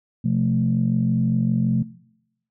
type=chord; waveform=sine; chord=F major; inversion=second; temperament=equal with one note detuned; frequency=127.6 / 174.61 / 220 Hz; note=C3 / F3 / A3; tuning=-43 / 0 / 0 cents; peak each=-22 dBFS; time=0.24-1.83 s; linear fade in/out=10 ms; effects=noise-tail reverb RT60 0.8 s tail -20 dB re dry + tanh soft clip ceiling -9 dBFS